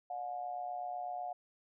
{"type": "tone with amplitude modulation", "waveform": "sine", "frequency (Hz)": 720, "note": "F#5", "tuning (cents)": -47, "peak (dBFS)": -34, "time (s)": [0.1, 1.33], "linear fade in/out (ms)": 5, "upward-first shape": "sine", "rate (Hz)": 128, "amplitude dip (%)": 70, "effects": []}